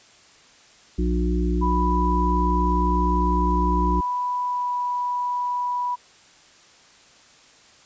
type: harmonic tone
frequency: 59.8 Hz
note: A#1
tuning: 45 cents sharp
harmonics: 1 / 3 / 5 / 6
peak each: -21 / -26 / -28 / -29 dBFS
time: 0.98-4.01 s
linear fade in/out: 10 ms
type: tone with pitch glide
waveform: sine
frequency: 987.8 to 982.1 Hz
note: B5 to B5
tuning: 0 to -10 cents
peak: -22 dBFS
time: 1.61-5.96 s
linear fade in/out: 20 ms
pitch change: -10 cents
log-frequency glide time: 4.44-4.72 s
effects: white hiss -52 dBFS RMS until 7.85 s + resampled to 16000 Hz